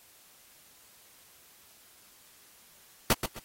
pink noise with echo, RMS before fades -22 dBFS, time 3.1-3.13 s, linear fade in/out 2 ms, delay 130 ms, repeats 2, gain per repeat -10 dB, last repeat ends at 3.39 s, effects white hiss -58 dBFS RMS until 3.44 s + AAC 48 kbps

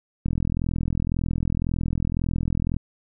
click train, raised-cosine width 5 ms, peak -12 dBFS, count 106, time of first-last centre 0.26-2.766 s, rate 41.9 Hz, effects none

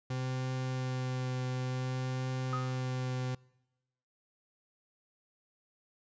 40% pulse tone with vibrato, 128.5 Hz, C3, 31 cents flat, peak -32 dBFS, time 0.1-3.35 s, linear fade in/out 5 ms, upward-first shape triangle, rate 0.56 Hz, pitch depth 13 cents each way
sine tone with exponential decay, 1255 Hz, D#6, 15 cents sharp, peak -31 dBFS, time 2.53-2.85 s, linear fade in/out 0 ms, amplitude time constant 69 ms
effects noise-tail reverb RT60 1.0 s tail -25 dB re dry + resampled to 16000 Hz

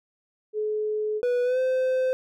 sine tone, 426.9 Hz, G#4, 48 cents sharp, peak -24 dBFS, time 0.53-1.22 s, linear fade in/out 50 ms
triangle tone with pitch glide, 490.3 to 515.9 Hz, B4 to C5, -13 to -24 cents, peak -19 dBFS, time 1.23-2.13 s, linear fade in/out 0 ms, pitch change +89 cents, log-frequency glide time 1.43-1.59 s
effects none

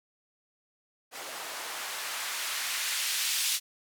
blue noise with band-pass filter sweep, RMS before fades -33 dBFS, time 1.11-3.6 s, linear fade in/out 50 ms, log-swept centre 530 to 3600 Hz, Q 0.81, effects none

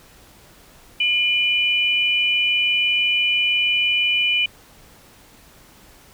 sine tone pair together, 2413 / 2987 Hz, D7 / F#7, +46 / +16 cents, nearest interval major third, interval 370 cents, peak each -19 dBFS, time 1-4.46 s, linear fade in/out 5 ms, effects pink hiss -49 dBFS RMS until 6.13 s

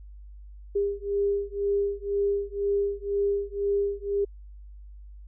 sine beating tone pair, 401.7 / 403.7 Hz, G4 / G#4, +42 / -49 cents, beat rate 2 Hz, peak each -27 dBFS, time 0.75-4.25 s, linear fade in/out 10 ms, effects added 50 Hz sine -42 dBFS peak until 5.27 s

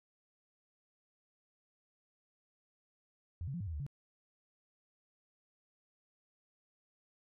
sine tone with pitch steps, 86.2 / 135.4 / 173.8 / 101.2 / 82.6 / 73.3 / 141.1 Hz, F2 / C#3 / F3 / G#2 / E2 / D2 / C#3, -22 / -40 / -8 / -44 / +4 / -3 / +31 cents, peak -37 dBFS, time 3.41-3.865 s, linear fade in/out 0 ms, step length 65 ms, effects none

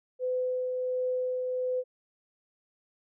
sine tone with tremolo, 506 Hz, B4, 42 cents sharp, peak -26 dBFS, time 0.19-1.84 s, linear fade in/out 50 ms, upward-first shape triangle, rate 1.4 Hz, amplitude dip 30%, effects none

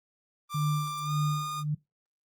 45% pulse tone with pitch glide, 1183 to 1220.5 Hz, D6 to D#6, +12 to -34 cents, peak -33 dBFS, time 0.49-1.64 s, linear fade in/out 50 ms, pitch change +54 cents, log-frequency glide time 1.03-1.11 s
sine tone with tremolo, 150 Hz, D3, 37 cents sharp, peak -24 dBFS, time 0.54-1.75 s, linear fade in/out 10 ms, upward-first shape sine, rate 1.8 Hz, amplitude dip 90%
effects noise-tail reverb RT60 0.2 s tail -22 dB re dry + Opus 24 kbps

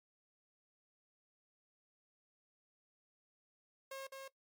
sawtooth tone with echo, 539 Hz, C#5, 49 cents flat, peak -40 dBFS, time 3.91-4.07 s, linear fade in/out 5 ms, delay 210 ms, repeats 1, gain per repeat -3 dB, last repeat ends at 4.28 s, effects noise-tail reverb RT60 0.1 s tail -18 dB re dry + MP3 96 kbps

